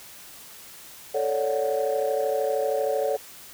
sine chord, D major seventh, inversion second, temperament equal, 440 / 554.4 / 587.3 / 740 Hz, A4 / C#5 / D5 / F#5, 0 / 0 / 0 / 0 cents, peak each -26 / -25 / -29 / -30 dBFS, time 1.14-3.17 s, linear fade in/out 10 ms, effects tanh soft clip ceiling -15 dBFS + white hiss -45 dBFS RMS until 3.53 s

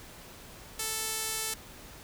sawtooth tone with band-pass filter, 440 Hz, A4, in tune, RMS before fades -34 dBFS, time 0.79-1.54 s, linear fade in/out 5 ms, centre 10000 Hz, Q 0.8, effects pink hiss -49 dBFS RMS until 2.03 s

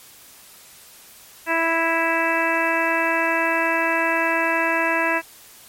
harmonic tone, 329.6 Hz, E4, in tune, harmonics 1 / 2 / 3 / 4 / 5 / 6 / 7 / 8, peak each -27 / -25 / -24 / -31 / -24 / -26 / -31 / -26 dBFS, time 1.46-5.22 s, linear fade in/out 50 ms, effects white hiss -46 dBFS RMS until 5.68 s + MP3 64 kbps

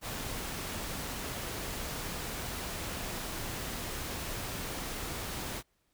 pink noise, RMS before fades -38 dBFS, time 0.01-5.63 s, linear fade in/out 50 ms, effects pink hiss -75 dBFS RMS until 5.93 s

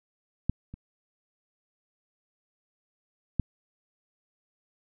clicks, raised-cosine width 5 ms, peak -12 / -28 / -12 dBFS, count 3, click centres 0.496 / 0.74 / 3.397 s, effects none

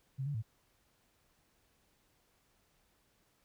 sine tone with pitch steps, 133.8 / 144.4 / 110.4 Hz, C3 / D3 / A2, +39 / -29 / +6 cents, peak -34 dBFS, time 0.18-0.426 s, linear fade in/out 20 ms, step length 82 ms, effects pink hiss -73 dBFS RMS until 3.44 s

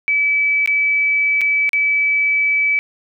sine tone with dropouts, 2298 Hz, D7, 38 cents flat, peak -13 dBFS, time 0.08-2.79 s, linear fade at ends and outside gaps 0 ms, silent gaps 0.66-0.675 / 1.41-1.415 / 1.692-1.732 s, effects none

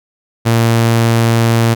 sawtooth tone, 115.3 Hz, A#2, 19 cents flat, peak -5 dBFS, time 0.45-1.75 s, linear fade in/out 20 ms, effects none

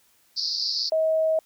white band-pass noise, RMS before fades -27 dBFS, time 0.36-0.9 s, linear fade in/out 20 ms, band 4300 to 5200 Hz, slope 96 dB/octave
sine tone, 637 Hz, D#5, 41 cents sharp, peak -19 dBFS, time 0.92-1.39 s, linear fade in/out 2 ms
effects white hiss -62 dBFS RMS until 1.45 s

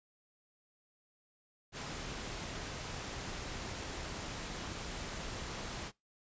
pink noise, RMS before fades -42 dBFS, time 1.72-5.92 s, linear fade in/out 50 ms, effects noise-tail reverb RT60 0.2 s tail -23 dB re dry + resampled to 16000 Hz

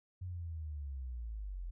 sine linear sweep, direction down, 92.5 to 41.2 Hz, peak -39 dBFS, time 0.21-1.71 s, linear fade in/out 10 ms, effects none

